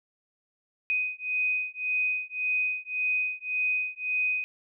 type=beating tone pair; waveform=sine; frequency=2500 / 2501.8 Hz; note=D#7 / D#7; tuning=+8 / +9 cents; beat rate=1.8 Hz; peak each=-29 dBFS; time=0.9-4.44 s; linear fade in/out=0 ms; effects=none